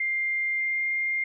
sine tone with pitch glide, 2100 to 2113 Hz, C7 to C7, +6 to +16 cents, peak -24 dBFS, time 0-1.24 s, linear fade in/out 5 ms, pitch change +10 cents, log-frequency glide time 0.53-0.86 s, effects none

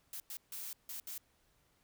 blue noise bursts at uneven times, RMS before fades -44 dBFS, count 5, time 0.13-0.2 / 0.3-0.37 / 0.52-0.73 / 0.89-1 / 1.07-1.18 s, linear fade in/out 2 ms, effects pink hiss -73 dBFS RMS until 1.83 s

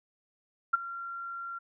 sine tone with ADSR envelope, 1376 Hz, F6, 26 cents flat, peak -18 dBFS, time 0.73-1.59 s, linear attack 11 ms, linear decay 18 ms, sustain -18 dB, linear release 13 ms, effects none

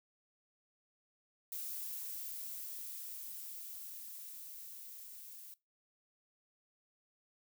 violet noise with level ramp, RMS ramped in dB -42 to -52 dBFS, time 1.52-5.54 s, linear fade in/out 2 ms, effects noise-tail reverb RT60 0.2 s tail -20 dB re dry

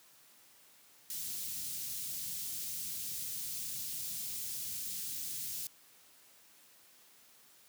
white band-stop noise, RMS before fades -40 dBFS, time 1.1-5.67 s, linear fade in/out 2 ms, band 170 to 4400 Hz, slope 12 dB/octave, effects white hiss -62 dBFS RMS until 7.68 s + high-pass 100 Hz 12 dB/octave

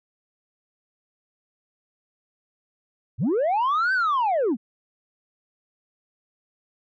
sine linear two-way sweep, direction up then down, 83.8 to 1568 to 191 Hz, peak -17 dBFS, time 3.18-4.57 s, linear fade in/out 50 ms, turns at 3.93 s, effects tanh soft clip ceiling -18 dBFS

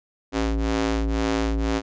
sawtooth ring-modulated tone, 110 Hz, A2, in tune, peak -14 dBFS, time 0.32-1.82 s, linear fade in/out 50 ms, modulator 166 Hz, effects resampled to 16000 Hz

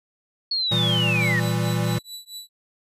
sine linear sweep, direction down, 4399 to 1792 Hz, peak -21 dBFS, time 0.51-1.4 s, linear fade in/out 5 ms
square chord, E diminished, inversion second, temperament equal, 116.54 / 164.81 / 196 Hz, Bb2 / E3 / G3, 0 / 0 / 0 cents, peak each -24 / -26 / -30 dBFS, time 0.71-1.99 s, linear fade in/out 10 ms
sawtooth tone with tremolo, 3951 Hz, B7, in tune, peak -29 dBFS, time 1.2-2.49 s, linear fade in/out 20 ms, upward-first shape triangle, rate 4.5 Hz, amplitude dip 100%
effects resampled to 32000 Hz

